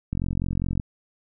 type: click train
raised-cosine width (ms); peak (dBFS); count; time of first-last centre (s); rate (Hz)
5; -14; 31; 0.13-0.798; 44.9
effects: none